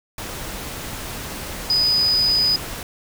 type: tone in noise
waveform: sine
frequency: 4978 Hz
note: D#8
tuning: in tune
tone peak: -15 dBFS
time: 1.7-2.56 s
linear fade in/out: 2 ms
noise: pink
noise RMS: -31 dBFS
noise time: 0.18-2.83 s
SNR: +13 dB
effects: none